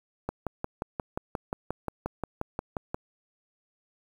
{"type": "click train", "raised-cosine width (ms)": 1, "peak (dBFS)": -16, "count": 16, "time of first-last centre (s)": [0.29, 2.945], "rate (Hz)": 5.65, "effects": ["8-bit"]}